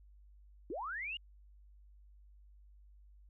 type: linear sweep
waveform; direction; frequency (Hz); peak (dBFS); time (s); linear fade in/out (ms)
sine; up; 277.2 to 2915; -38; 0.7-1.17; 2
effects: added 50 Hz sine -57 dBFS peak until 3.29 s